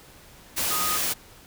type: tone in noise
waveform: sine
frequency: 1245 Hz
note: D#6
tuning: 1 cent sharp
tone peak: -28 dBFS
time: 0.7-0.98 s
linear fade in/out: 20 ms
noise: white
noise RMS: -26 dBFS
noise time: 0.56-1.14 s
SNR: -5 dB
effects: pink hiss -50 dBFS RMS until 1.46 s